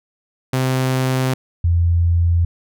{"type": "tone pair in turn", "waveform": ["sawtooth", "sine"], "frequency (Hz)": [130, 85.35], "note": ["C3", "F2"], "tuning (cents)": [-11, -39], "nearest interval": "perfect fifth", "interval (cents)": 728, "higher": "first", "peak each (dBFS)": -12, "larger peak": "neither", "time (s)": [[0.53, 1.34], [1.64, 2.45]], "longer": "neither", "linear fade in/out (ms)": 5, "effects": []}